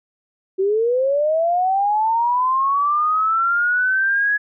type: linear sweep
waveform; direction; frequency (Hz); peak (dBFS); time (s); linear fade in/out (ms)
sine; up; 372.3 to 1686; -15; 0.58-4.38; 20
effects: none